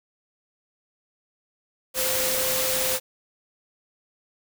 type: tone in noise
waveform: sine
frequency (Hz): 518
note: C5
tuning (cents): -17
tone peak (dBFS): -29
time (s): 1.94-3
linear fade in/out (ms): 50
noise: white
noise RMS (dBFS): -25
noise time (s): 1.94-3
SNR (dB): -7
effects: none